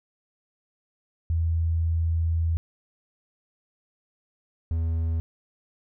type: tone pair in turn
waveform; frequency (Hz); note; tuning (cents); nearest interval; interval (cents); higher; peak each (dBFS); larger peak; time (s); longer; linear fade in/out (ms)
sine / triangle; 82.41 / 81.79; E2 / E2; 0 / -13; unison; 13; first; -21; neither; 1.3-2.57 / 4.71-5.2; first; 0
effects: none